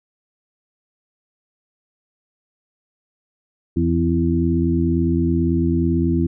harmonic tone with a mistuned harmonic, 83.6 Hz, E2, 25 cents sharp, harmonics 1 / 2 / 3 / 4, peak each -21 / -21 / -21 / -21 dBFS, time 3.76-6.27 s, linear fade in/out 10 ms, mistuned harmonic 3, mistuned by +39 cents, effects none

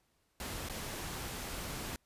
pink noise with dropouts, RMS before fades -41 dBFS, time 0.4-1.96 s, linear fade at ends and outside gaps 1 ms, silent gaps 0.687-0.697 s, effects pink hiss -75 dBFS RMS until 2.05 s + resampled to 32000 Hz

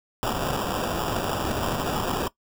violet noise with sample-and-hold, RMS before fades -27 dBFS, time 0.23-2.28 s, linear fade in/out 0 ms, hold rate 2100 Hz, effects noise-tail reverb RT60 0.1 s tail -19 dB re dry

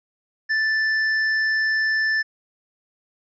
sine tone with hard clipping, 1760 Hz, A6, in tune, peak -20 dBFS, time 0.49-2.23 s, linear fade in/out 20 ms, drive 6 dB, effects resampled to 16000 Hz

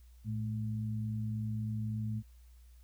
sine tone pair together, 111.3 / 214.8 Hz, A2 / A3, +20 / -41 cents, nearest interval major seventh, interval 1139 cents, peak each -34 / -39 dBFS, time 0.24-2.23 s, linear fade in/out 50 ms, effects added 60 Hz sine -54 dBFS peak until 2.83 s + white hiss -71 dBFS RMS until 2.83 s

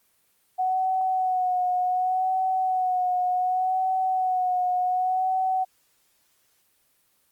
sine tone with vibrato, 740 Hz, F#5, in tune, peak -21 dBFS, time 0.58-5.65 s, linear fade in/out 20 ms, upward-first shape sine, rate 0.67 Hz, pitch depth 32 cents each way, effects white hiss -66 dBFS RMS until 7.31 s + Opus 24 kbps

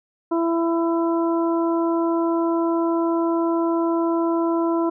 harmonic tone, 333.8 Hz, E4, 22 cents sharp, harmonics 1 / 2 / 3 / 4, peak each -19 / -27 / -27 / -34 dBFS, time 0.31-4.9 s, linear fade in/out 10 ms, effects none

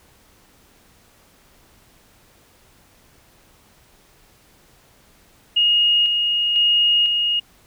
sine tone with tremolo, 2863 Hz, F7, 42 cents sharp, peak -13 dBFS, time 5.56-7.4 s, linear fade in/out 10 ms, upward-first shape square, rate 1 Hz, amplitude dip 35%, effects pink hiss -54 dBFS RMS until 7.66 s

